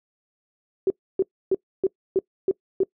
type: tone bursts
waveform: sine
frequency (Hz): 381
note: G4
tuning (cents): -49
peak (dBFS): -16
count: 7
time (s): 0.87-2.834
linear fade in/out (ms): 2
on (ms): 32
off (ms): 290
effects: noise-tail reverb RT60 0.1 s tail -23 dB re dry